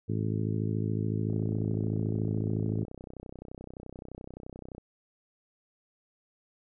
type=harmonic tone; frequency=53.8 Hz; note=A1; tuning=38 cents flat; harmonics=2 / 3 / 4 / 5 / 6 / 7 / 8; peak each=-30 / -34 / -36 / -38 / -40 / -41 / -42 dBFS; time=0.08-2.85 s; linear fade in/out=20 ms
type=click train; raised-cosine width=2 ms; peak=-29 dBFS; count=111; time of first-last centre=1.3-4.781 s; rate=31.6 Hz
effects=none